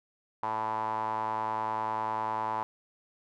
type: tone with band-pass filter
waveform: sawtooth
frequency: 110 Hz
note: A2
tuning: in tune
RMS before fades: -32 dBFS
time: 0.43-2.63 s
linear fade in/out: 0 ms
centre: 940 Hz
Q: 8.2
effects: none